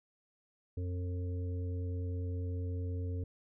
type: harmonic tone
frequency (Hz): 89.5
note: F2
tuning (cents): +43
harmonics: 1 / 3 / 5 / 6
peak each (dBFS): -34 / -46 / -47 / -57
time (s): 0.77-3.24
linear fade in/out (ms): 5
effects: none